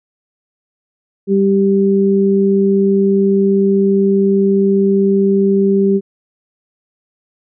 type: tone pair together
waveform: sine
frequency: 196.91 / 392 Hz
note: G3 / G4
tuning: +8 / 0 cents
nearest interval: octave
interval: 1192 cents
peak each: -12 dBFS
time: 1.27-6.01 s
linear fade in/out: 50 ms
effects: none